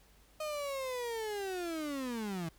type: linear sweep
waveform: 35% pulse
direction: down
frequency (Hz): 622.3 to 158.1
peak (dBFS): -34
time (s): 0.4-2.49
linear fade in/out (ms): 5
effects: added 50 Hz sine -63 dBFS peak until 2.58 s + pink hiss -65 dBFS RMS until 2.58 s